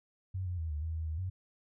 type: tone with pitch steps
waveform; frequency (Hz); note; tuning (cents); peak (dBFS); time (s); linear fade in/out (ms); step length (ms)
sine; 93.6 / 89.2 / 80.9 / 74.5 / 80.8 / 80.2 / 78.6 / 92.6; F#2 / F2 / E2 / D2 / E2 / E2 / D#2 / F#2; +20 / +37 / -32 / +25 / -34 / -47 / +18 / +2; -33; 0.34-1.3; 10; 120
effects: none